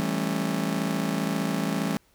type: chord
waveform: 40% pulse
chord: A dominant seventh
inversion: second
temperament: just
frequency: 165 / 198 / 220 / 275 Hz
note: E3 / G3 / A3 / C#4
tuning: +2 / +18 / 0 / -14 cents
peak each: -30 / -29 / -31 / -30 dBFS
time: 0-1.97 s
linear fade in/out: 0 ms
effects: pink hiss -63 dBFS RMS until 2.14 s